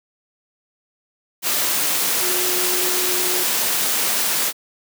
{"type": "tone in noise", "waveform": "sine", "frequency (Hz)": 363.2, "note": "F#4", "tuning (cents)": -32, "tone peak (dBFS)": -27, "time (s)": [2.19, 3.46], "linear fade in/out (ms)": 50, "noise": "white", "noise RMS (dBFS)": -20, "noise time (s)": [1.42, 4.53], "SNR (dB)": -10, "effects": ["high-pass 200 Hz 12 dB/octave"]}